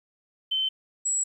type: tone pair in turn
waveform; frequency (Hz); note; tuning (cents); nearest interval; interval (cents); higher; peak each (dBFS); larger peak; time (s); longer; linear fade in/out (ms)
sine; 3078 / 7756; G7 / B8; -32 / -32; octave + major third; 1600; second; -23; neither; 0.51-0.69 / 1.05-1.24; second; 10
effects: 10-bit